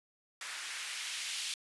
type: noise with band-pass filter sweep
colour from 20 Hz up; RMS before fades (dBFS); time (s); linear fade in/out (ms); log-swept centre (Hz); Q
blue; -40; 0.41-1.54; 2; 1500 to 3200; 1.3
effects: resampled to 24000 Hz